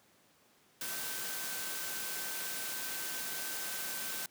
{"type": "tone in noise", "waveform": "sine", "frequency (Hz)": 1540, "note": "G6", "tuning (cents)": -31, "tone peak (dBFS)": -47, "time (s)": [0.81, 4.26], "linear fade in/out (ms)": 2, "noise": "white", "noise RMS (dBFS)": -39, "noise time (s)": [0.81, 4.26], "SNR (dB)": -11, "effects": ["pink hiss -66 dBFS RMS until 4.3 s", "high-pass 150 Hz 12 dB/octave"]}